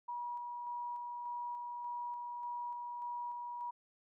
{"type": "tone with tremolo", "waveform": "sine", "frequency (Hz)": 963, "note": "B5", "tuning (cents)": -44, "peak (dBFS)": -38, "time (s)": [0.08, 3.71], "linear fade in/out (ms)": 10, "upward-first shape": "square", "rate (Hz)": 1.7, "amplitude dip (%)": 25, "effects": []}